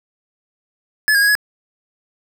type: tone with pitch steps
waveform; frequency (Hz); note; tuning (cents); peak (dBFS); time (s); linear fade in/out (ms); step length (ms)
square; 1717 / 1627 / 1655 / 1685; A6 / G#6 / G#6 / G#6; -43 / -36 / -6 / +25; -12; 1.08-1.352; 0; 68
effects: none